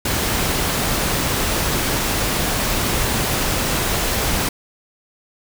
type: noise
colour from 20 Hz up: pink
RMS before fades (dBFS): -20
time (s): 0.05-4.49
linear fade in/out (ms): 5
effects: none